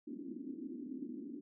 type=band-pass noise; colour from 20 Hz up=pink; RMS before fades=-45 dBFS; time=0.07-1.41 s; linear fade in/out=10 ms; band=240 to 310 Hz; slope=48 dB/octave; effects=none